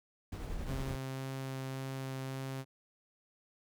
brown noise with tremolo, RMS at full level -38 dBFS, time 0.32-0.96 s, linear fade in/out 5 ms, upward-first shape sine, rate 11 Hz, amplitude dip 30%
sawtooth tone with vibrato, 133.2 Hz, C3, 31 cents sharp, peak -34 dBFS, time 0.65-2.65 s, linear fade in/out 50 ms, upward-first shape triangle, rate 1.8 Hz, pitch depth 9 cents each way
effects none

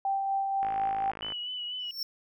sine tone with tremolo, 783 Hz, G5, 2 cents flat, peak -25 dBFS, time 0.05-1.11 s, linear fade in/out 2 ms, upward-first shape sine, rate 4.1 Hz, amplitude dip 30%
click train, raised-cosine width 0.5 ms, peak -25 dBFS, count 38, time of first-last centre 0.63-1.322 s, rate 53.5 Hz
sine tone with vibrato, 2960 Hz, F#7, in tune, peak -33 dBFS, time 1.22-1.91 s, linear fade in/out 2 ms, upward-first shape sine, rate 4.1 Hz, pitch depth 32 cents each way
square tone with exponential growth, 5420 Hz, E8, 47 cents sharp, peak -28 dBFS, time 1.79-2.03 s, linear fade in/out 2 ms, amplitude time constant 52 ms
effects none

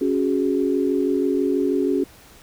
sine chord, C# suspended fourth, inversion none, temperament just, 277.2 / 369.6 / 415.8 Hz, C#4 / F#4 / G#4, 0 / -2 / +2 cents, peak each -21 / -22 / -24 dBFS, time 0.01-2.04 s, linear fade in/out 5 ms, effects pink hiss -48 dBFS RMS until 2.42 s

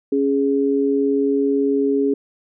sine tone pair together, 277.2 / 415.3 Hz, C#4 / G#4, 0 / 0 cents, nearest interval perfect fifth, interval 700 cents, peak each -18 dBFS, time 0.12-2.14 s, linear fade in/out 5 ms, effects none

